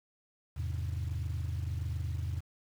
sine chord, E augmented, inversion none, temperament equal, 82.41 / 103.83 / 130.81 Hz, E2 / G#2 / B#2, 0 / 0 / 0 cents, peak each -33 / -36 / -38 dBFS, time 0.56-2.41 s, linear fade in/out 20 ms, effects tanh soft clip ceiling -28 dBFS + 9-bit

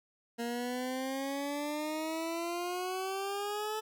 20% pulse exponential sweep, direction up, 233.1 to 436.6 Hz, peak -29 dBFS, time 0.38-3.81 s, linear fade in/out 20 ms, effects none

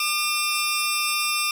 15% pulse tone pair together, 1202.3 / 2699 Hz, D6 / E7, +40 / +40 cents, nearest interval octave + major second, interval 1400 cents, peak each -18 dBFS, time 0-1.51 s, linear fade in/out 2 ms, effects none

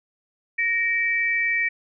sine tone pair together, 1864.7 / 2312 Hz, A#6 / D7, 0 / -28 cents, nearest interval major third, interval 372 cents, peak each -23 / -22 dBFS, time 0.58-1.69 s, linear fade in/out 10 ms, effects none

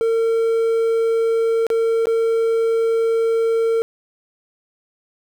triangle tone with dropouts, 454.9 Hz, A#4, 42 cents flat, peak -13 dBFS, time 0.01-3.82 s, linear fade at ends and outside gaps 0 ms, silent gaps 1.667-1.702 / 2.056-2.07 s, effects 8-bit

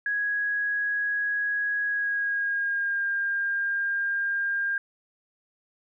sine tone with pitch glide, 1661.2 to 1605.5 Hz, G#6 to G6, 0 to +41 cents, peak -24 dBFS, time 0.06-4.78 s, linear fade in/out 2 ms, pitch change -59 cents, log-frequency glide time 1.85-3.06 s, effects none

